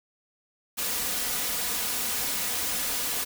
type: noise with comb filter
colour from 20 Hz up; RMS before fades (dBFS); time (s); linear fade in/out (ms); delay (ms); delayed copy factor
white; -29; 0.77-3.25; 20; 4.1; +0.5
effects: none